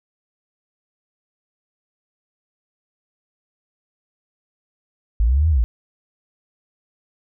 sine linear two-way sweep, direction up then down, 50.7 to 83.2 to 50.7 Hz, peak -13 dBFS, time 5.2-5.64 s, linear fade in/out 0 ms, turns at 5.49 s, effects none

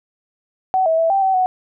sine tone with pitch steps, 754 / 647 / 657 / 782 / 765 / 741 Hz, F#5 / E5 / E5 / G5 / G5 / F#5, +32 / -32 / -6 / -4 / -42 / +2 cents, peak -13 dBFS, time 0.74-1.46 s, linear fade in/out 0 ms, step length 120 ms, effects none

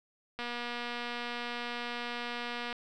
click train, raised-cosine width 0.3 ms, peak -22 dBFS, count 562, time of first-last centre 0.39-2.728 s, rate 240 Hz, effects none

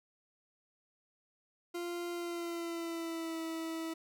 40% pulse tone with pitch glide, 347.1 to 325.7 Hz, F4 to E4, -11 to -21 cents, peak -36 dBFS, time 1.74-3.94 s, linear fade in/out 10 ms, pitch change -110 cents, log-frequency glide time 2.12-3.4 s, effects none

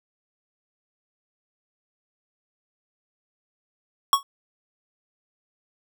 square tone with exponential decay, 1108.7 Hz, C#6, in tune, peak -11 dBFS, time 4.13-4.23 s, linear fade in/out 1 ms, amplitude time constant 21 ms, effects none

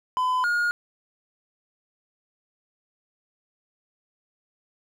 triangle tone pair in turn, 1011 / 1429.8 Hz, B5 / F6, +40 / +40 cents, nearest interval tritone, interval 600 cents, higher second, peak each -19 dBFS, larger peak neither, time 0.17-0.44 / 0.44-0.71 s, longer neither, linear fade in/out 0 ms, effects none

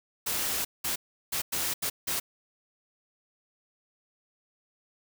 white noise bursts at uneven times, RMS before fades -30 dBFS, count 6, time 0.26-0.65 / 0.84-0.96 / 1.32-1.42 / 1.52-1.74 / 1.82-1.9 / 2.07-2.2 s, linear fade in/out 10 ms, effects none

